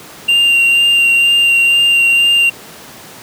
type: tone with vibrato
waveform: triangle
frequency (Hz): 2779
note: F7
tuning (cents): -9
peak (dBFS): -6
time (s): 0.28-2.5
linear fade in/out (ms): 10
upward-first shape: sine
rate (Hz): 2.1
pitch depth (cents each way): 14
effects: pink hiss -34 dBFS RMS until 3.22 s + high-pass 150 Hz 12 dB/octave